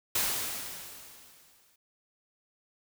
white noise with exponential decay, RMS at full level -27 dBFS, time 0.15-1.76 s, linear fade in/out 5 ms, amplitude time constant 350 ms, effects none

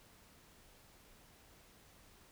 silence, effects pink hiss -63 dBFS RMS until 2.31 s

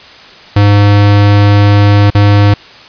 square tone with dropouts, 102.2 Hz, G#2, 27 cents flat, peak -4 dBFS, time 0.56-2.54 s, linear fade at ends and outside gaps 5 ms, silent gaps 2.103-2.149 s, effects white hiss -34 dBFS RMS until 2.88 s + resampled to 11025 Hz

